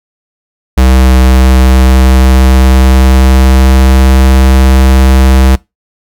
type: tone with pitch glide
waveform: square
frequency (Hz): 64.4 to 65.49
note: C2 to C2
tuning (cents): -27 to +2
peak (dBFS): -3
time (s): 0.77-5.56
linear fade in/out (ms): 10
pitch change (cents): +29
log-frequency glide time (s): 1.24-4.14
effects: noise-tail reverb RT60 0.2 s tail -22 dB re dry